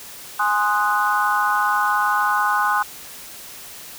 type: chord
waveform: sine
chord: Ab dominant seventh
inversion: none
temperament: equal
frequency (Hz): 830.6 / 1046.5 / 1244.5 / 1480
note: Ab5 / C6 / Eb6 / Gb6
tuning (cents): 0 / 0 / 0 / 0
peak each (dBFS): -22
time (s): 0.39-2.83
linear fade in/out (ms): 10
effects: white hiss -38 dBFS RMS until 3.98 s